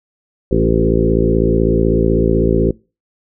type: harmonic tone with a mistuned harmonic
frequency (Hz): 56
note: A1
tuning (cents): +31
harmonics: 1 / 2 / 3 / 4 / 5 / 6 / 7 / 8 / 9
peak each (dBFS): -18 / -21 / -19 / -20 / -21 / -20 / -17 / -21 / -22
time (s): 0.51-2.71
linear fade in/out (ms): 5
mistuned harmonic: 7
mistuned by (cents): -20
effects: noise-tail reverb RT60 0.3 s tail -23 dB re dry